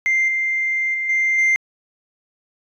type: tone with level steps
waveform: sine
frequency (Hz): 2093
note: C7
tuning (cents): 0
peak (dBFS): -13 / -17 / -20 / -14 / -11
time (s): 0.06-1.56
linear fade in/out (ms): 0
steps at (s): 0.28 / 0.94 / 1.09 / 1.38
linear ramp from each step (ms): 5
effects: tanh soft clip ceiling -12 dBFS